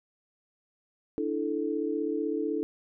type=chord; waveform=sine; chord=D suspended second; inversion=none; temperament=equal with one note detuned; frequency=293.7 / 329.6 / 437.2 Hz; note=D4 / E4 / A4; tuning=0 / 0 / -11 cents; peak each=-32 / -32 / -31 dBFS; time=1.18-2.63 s; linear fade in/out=0 ms; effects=none